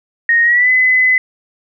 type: tone with pitch glide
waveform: sine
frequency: 1863 to 2020 Hz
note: A#6 to B6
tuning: -2 to +39 cents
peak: -8 dBFS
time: 0.29-1.18 s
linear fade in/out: 2 ms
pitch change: +141 cents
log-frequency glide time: 0.43-0.7 s
effects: none